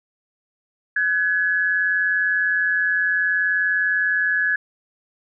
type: tone pair together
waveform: sine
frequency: 1510 / 1690.6 Hz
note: F#6 / G#6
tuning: +35 / +30 cents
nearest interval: major second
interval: 195 cents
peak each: -24 / -18 dBFS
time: 0.96-4.56 s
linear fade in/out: 5 ms
effects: none